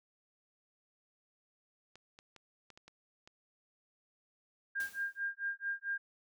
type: clicks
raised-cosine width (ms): 0.2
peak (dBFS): -37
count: 7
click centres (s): 1.956 / 2.189 / 2.363 / 2.703 / 2.775 / 2.88 / 3.275
type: tone with tremolo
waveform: sine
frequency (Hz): 1605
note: G6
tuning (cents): +40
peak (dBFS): -32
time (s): 4.75-5.98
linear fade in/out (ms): 10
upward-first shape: sine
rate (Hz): 4.5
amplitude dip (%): 100
type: noise with exponential decay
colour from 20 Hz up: white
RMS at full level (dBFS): -47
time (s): 4.8-5.31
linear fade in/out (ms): 2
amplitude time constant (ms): 110
effects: none